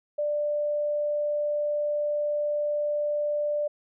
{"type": "tone", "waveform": "sine", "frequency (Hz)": 591, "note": "D5", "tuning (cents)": 11, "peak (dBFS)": -24, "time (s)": [0.18, 3.68], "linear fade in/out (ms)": 10, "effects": []}